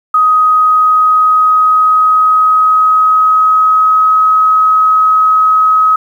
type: tone with pitch glide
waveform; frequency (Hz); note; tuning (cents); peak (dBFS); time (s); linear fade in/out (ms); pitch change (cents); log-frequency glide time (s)
sine; 1255 to 1272.5; D#6 to D#6; +15 to +39; -5; 0.14-5.96; 5; +24; 0.49-4.14
effects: 7-bit